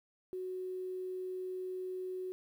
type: tone with quantisation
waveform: sine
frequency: 370 Hz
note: F#4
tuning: in tune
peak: -37 dBFS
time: 0.33-2.32 s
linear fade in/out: 0 ms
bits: 11
effects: none